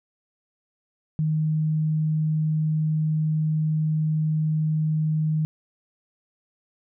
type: tone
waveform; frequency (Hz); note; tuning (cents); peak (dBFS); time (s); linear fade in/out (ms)
sine; 155.56; D#3; 0; -20; 1.19-5.45; 0
effects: none